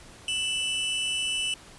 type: tone pair together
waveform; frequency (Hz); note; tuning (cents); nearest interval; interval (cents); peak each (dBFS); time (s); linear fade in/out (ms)
45% pulse; 2652 / 2977; E7 / F#7; +10 / +10; major second; 200; -32 / -27; 0.28-1.54; 2
effects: pink hiss -49 dBFS RMS until 1.78 s + resampled to 24000 Hz